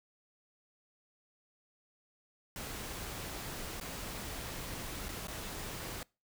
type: noise with dropouts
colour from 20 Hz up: pink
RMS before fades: -42 dBFS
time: 2.56-6.03 s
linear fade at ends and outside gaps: 1 ms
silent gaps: 3.8-3.811 / 5.085-5.089 / 5.271-5.282 s
effects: noise-tail reverb RT60 0.3 s tail -25 dB re dry